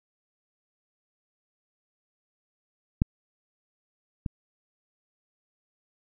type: clicks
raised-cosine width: 5 ms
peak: -8 / -17 dBFS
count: 2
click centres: 3.019 / 4.262 s
effects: none